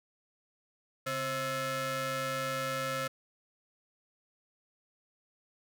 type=ring-modulated tone; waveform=sawtooth; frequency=395.6 Hz; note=G4; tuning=16 cents sharp; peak=-25 dBFS; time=1.06-3.08 s; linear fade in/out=10 ms; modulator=929 Hz; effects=none